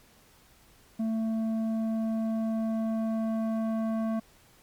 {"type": "tone with low-pass filter sweep", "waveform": "square", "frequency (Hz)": 222.7, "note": "A3", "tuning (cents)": 21, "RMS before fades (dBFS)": -29, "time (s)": [0.99, 4.2], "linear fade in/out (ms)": 10, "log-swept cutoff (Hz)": [460, 930], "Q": 1.1, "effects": ["pink hiss -59 dBFS RMS until 4.62 s", "MP3 96 kbps"]}